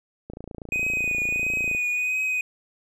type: click train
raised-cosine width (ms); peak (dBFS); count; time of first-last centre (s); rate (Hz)
2; -23; 42; 0.3-1.749; 28.3
type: tone with vibrato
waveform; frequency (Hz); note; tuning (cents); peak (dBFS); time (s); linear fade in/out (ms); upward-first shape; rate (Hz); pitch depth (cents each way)
triangle; 2493; D#7; +3; -21; 0.72-2.41; 2; triangle; 1.5; 31
effects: none